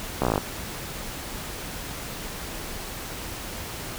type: slowing click train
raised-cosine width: 1 ms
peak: -8 dBFS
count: 10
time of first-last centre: 0.22-0.379 s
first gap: 15 ms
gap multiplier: 1.04
effects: pink hiss -35 dBFS RMS until 3.98 s